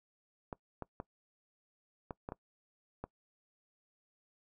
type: clicks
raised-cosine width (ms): 1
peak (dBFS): -26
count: 7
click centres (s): 0.528 / 0.823 / 1.001 / 2.108 / 2.289 / 2.321 / 3.04
effects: noise-tail reverb RT60 0.1 s tail -22 dB re dry